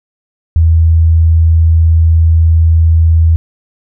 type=tone; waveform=sine; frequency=81.6 Hz; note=E2; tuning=17 cents flat; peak=-4 dBFS; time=0.56-3.36 s; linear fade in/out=0 ms; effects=none